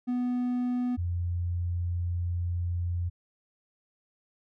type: tone pair in turn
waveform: triangle / sine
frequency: 247.1 / 87.36 Hz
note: B3 / F2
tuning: +1 / +1 cents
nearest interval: octave + tritone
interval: 1800 cents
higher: first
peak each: -24 / -27 dBFS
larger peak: first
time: 0.07-0.97 / 0.97-3.1 s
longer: second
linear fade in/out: 20 ms
effects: none